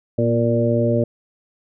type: harmonic tone with a mistuned harmonic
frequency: 116.9 Hz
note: A#2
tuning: 5 cents sharp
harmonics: 1 / 2 / 3 / 4 / 5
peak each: -20 / -21 / -24 / -23 / -21 dBFS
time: 0.18-1.04 s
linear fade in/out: 5 ms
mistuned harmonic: 2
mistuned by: +27 cents
effects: none